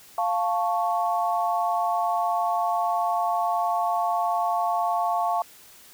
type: chord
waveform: sine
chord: F augmented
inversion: none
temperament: equal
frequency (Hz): 698.5 / 880 / 1108.7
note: F5 / A5 / C#6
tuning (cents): 0 / 0 / 0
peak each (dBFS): -24 / -27 / -28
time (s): 0.18-5.42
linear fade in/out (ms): 2
effects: white hiss -50 dBFS RMS until 5.93 s